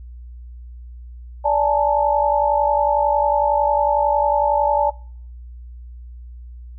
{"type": "tone cluster", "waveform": "sine", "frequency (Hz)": [583, 845, 896], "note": ["D5", "G#5", "A5"], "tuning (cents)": [-13, 30, 31], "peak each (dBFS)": -19, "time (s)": [1.44, 4.91], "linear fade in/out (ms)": 20, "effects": ["noise-tail reverb RT60 0.6 s tail -24 dB re dry", "added 60 Hz sine -34 dBFS peak until 6.78 s"]}